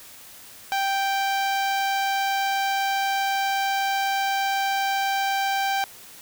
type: tone with notch filter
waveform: sawtooth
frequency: 784 Hz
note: G5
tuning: in tune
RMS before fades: -24 dBFS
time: 0.72-5.84 s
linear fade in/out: 0 ms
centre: 9700 Hz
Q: 0.89
effects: white hiss -45 dBFS RMS until 6.21 s